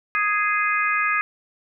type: harmonic tone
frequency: 415.3 Hz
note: G#4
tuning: in tune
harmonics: 3 / 4 / 5 / 6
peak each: -23 / -24 / -25 / -26 dBFS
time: 0.15-1.21 s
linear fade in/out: 0 ms
effects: none